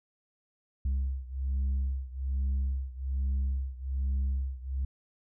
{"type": "beating tone pair", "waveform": "sine", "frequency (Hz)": [66.3, 67.5], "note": ["C2", "C#2"], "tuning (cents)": [23, -45], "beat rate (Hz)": 1.2, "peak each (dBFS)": [-28, -30], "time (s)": [0.85, 4.85], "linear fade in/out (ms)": 5, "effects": ["tanh soft clip ceiling -25 dBFS"]}